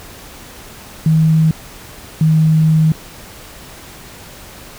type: tone pair in turn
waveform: sine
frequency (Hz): 158.9 / 157.71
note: D#3 / D#3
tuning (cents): +37 / +24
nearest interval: unison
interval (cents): 13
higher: first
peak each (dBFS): -8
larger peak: neither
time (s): 1.06-1.51 / 2.21-2.92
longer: second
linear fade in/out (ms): 2
effects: pink hiss -36 dBFS RMS until 4.78 s